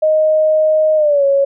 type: tone with pitch glide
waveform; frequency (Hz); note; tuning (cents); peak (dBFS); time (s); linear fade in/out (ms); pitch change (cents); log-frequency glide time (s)
sine; 622.3 to 554.4; D#5 to C#5; 0 to 0; -9; 0.02-1.45; 10; -200; 0.96-1.24
effects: none